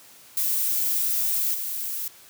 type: noise with level steps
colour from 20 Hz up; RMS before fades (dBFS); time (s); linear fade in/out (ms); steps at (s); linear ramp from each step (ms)
violet; -24 / -30; 0.37-2.08; 2; 1.53; 20
effects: white hiss -50 dBFS RMS until 2.29 s + high-pass 80 Hz 12 dB/octave